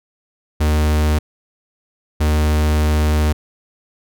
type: tone pair in turn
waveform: 45% pulse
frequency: 76.1 / 76.1 Hz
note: D#2 / D#2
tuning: -38 / -38 cents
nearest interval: unison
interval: 0 cents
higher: neither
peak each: -13 dBFS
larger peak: neither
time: 0.6-1.19 / 2.2-3.33 s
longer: second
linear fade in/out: 10 ms
effects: none